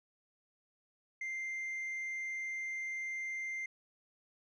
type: tone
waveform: sine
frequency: 2093 Hz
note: C7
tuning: in tune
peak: -34 dBFS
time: 1.21-3.66 s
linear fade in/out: 5 ms
effects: tanh soft clip ceiling -36 dBFS